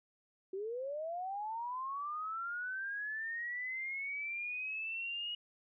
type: linear sweep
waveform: sine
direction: up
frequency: 370 to 2900 Hz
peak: -37 dBFS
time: 0.53-5.35 s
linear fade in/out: 5 ms
effects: none